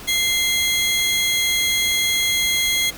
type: tone pair together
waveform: sawtooth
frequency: 2083 / 3307 Hz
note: C7 / G#7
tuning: -8 / -8 cents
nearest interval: minor sixth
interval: 800 cents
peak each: -17 dBFS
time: 0.07-2.91 s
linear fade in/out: 20 ms
effects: pink hiss -37 dBFS RMS until 2.97 s